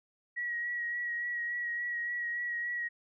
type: tone with vibrato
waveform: sine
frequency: 1911 Hz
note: A#6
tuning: 43 cents sharp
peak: -32 dBFS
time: 0.36-2.89 s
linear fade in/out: 20 ms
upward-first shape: sine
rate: 3.5 Hz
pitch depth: 21 cents each way
effects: none